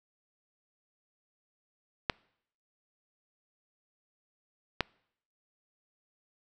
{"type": "clicks", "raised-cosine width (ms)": 0.3, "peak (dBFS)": -10, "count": 2, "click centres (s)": [2.098, 4.807], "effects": ["noise-tail reverb RT60 0.7 s tail -26 dB re dry"]}